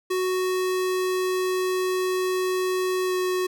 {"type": "tone with pitch glide", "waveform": "square", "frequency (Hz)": [370.1, 367.5], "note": ["F#4", "F#4"], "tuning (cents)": [0, -12], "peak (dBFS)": -23, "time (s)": [0.1, 3.47], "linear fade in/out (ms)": 10, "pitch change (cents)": -12, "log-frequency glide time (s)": [3.06, 3.13], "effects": []}